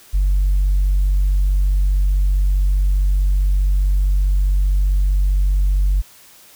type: tone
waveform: sine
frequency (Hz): 47.64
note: G1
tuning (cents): -49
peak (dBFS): -11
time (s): 0.13-6.02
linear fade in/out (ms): 20
effects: tanh soft clip ceiling -10 dBFS + white hiss -46 dBFS RMS until 6.55 s